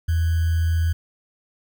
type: tone with sample-and-hold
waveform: sine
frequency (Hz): 82.5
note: E2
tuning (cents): +2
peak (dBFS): -17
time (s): 0.08-0.93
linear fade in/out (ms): 10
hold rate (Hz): 1575
effects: none